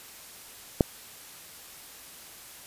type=click; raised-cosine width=2 ms; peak=-5 dBFS; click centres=0.808 s; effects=white hiss -47 dBFS RMS until 2.66 s + resampled to 32000 Hz